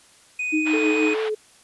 triangle tone, 2489 Hz, D#7, in tune, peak -22 dBFS, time 0.39-1.14 s, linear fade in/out 5 ms
sine tone with tremolo, 311.2 Hz, D#4, in tune, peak -18 dBFS, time 0.52-1.15 s, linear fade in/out 20 ms, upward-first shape sine, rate 6.2 Hz, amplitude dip 50%
pink band-pass noise, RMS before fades -33 dBFS, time 0.65-1.3 s, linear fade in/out 20 ms, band 710 to 3500 Hz, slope 24 dB/octave
sine tone with vibrato, 433.7 Hz, A4, 25 cents flat, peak -22 dBFS, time 0.73-1.35 s, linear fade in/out 10 ms, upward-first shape sine, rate 4.6 Hz, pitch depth 23 cents each way
effects white hiss -53 dBFS RMS until 1.63 s + resampled to 24000 Hz

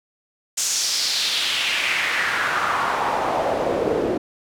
pink noise with band-pass filter sweep, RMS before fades -22 dBFS, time 0.57-4.18 s, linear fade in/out 10 ms, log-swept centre 6900 to 370 Hz, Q 2.5, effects none

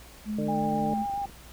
sine tone with pitch glide, 212.4 to 215.1 Hz, G#3 to A3, +39 to -39 cents, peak -28 dBFS, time 0.25-1.06 s, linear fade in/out 50 ms, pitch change +22 cents, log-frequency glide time 0.5-0.71 s
harmonic tone, 150 Hz, D3, 37 cents sharp, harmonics 1 / 2 / 3 / 4, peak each -35 / -35 / -35 / -35 dBFS, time 0.38-0.94 s, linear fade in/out 5 ms
sine tone with vibrato, 800 Hz, G5, 35 cents sharp, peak -28 dBFS, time 0.48-1.26 s, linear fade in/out 10 ms, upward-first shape triangle, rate 7.4 Hz, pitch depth 26 cents each way
click train, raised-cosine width 3 ms, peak -34 dBFS, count 19, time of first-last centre 0.58-1.297 s, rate 25.1 Hz
effects added 60 Hz sine -50 dBFS peak until 1.52 s + pink hiss -50 dBFS RMS until 1.52 s

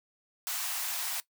white high-pass noise, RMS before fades -34 dBFS, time 0.47-1.2 s, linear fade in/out 0 ms, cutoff 650 Hz, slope 96 dB/octave, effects noise-tail reverb RT60 0.1 s tail -18 dB re dry

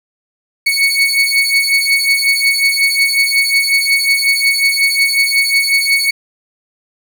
30% pulse beating tone pair, 2217 / 2222.5 Hz, C#7 / C#7, 0 / +4 cents, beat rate 5.5 Hz, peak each -11 dBFS, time 0.66-6.11 s, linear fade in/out 10 ms, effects none

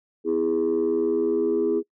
sine tone cluster, 251.4 / 331.8 / 411.9 Hz, B3 / E4 / G#4, +31 / +11 / -14 cents, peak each -28 / -23 / -21 dBFS, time 0.24-1.83 s, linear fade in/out 50 ms, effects noise-tail reverb RT60 0.1 s tail -25 dB re dry + tanh soft clip ceiling -15 dBFS

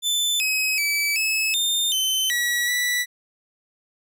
sawtooth tone with pitch steps, 3525 / 2546 / 2302 / 2590 / 3623 / 3066 / 1930 / 1961 Hz, A7 / D#7 / D7 / E7 / A7 / G7 / B6 / B6, +2 / +39 / -35 / -31 / +50 / -39 / -40 / -13 cents, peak -17 dBFS, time 0.02-3.06 s, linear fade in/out 50 ms, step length 380 ms, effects none

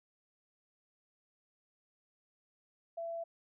sine tone, 670 Hz, E5, 28 cents sharp, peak -37 dBFS, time 2.97-3.24 s, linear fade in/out 10 ms, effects none

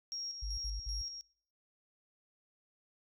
sine tone with tremolo, 5588 Hz, F8, in tune, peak -37 dBFS, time 0.12-1.21 s, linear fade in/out 0 ms, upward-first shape square, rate 2.6 Hz, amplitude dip 50%
sine tone bursts, 51.5 Hz, G#1, 14 cents flat, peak -35 dBFS, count 3, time 0.42-1.02 s, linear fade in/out 10 ms, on 160 ms, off 60 ms
effects noise-tail reverb RT60 0.6 s tail -24 dB re dry + tanh soft clip ceiling -30 dBFS

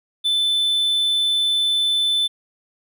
triangle tone, 3520 Hz, A7, in tune, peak -15 dBFS, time 0.24-2.28 s, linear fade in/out 20 ms, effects none

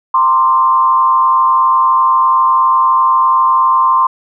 sine tone with frequency modulation, 1048 Hz, C6, 2 cents sharp, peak -7 dBFS, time 0.14-4.07 s, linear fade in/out 5 ms, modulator 123 Hz, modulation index 0.69, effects none

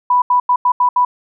sine tone bursts at uneven times, 987.8 Hz, B5, in tune, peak -9 dBFS, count 6, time 0.1-0.22 / 0.3-0.4 / 0.49-0.56 / 0.65-0.72 / 0.8-0.89 / 0.96-1.05 s, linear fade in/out 5 ms, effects none

